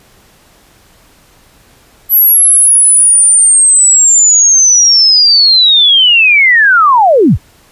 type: linear sweep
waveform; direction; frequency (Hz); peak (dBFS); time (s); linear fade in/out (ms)
sine; down; 11840 to 35.67; -3; 2.09-7.38; 50
effects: pink hiss -45 dBFS RMS until 7.71 s + resampled to 32000 Hz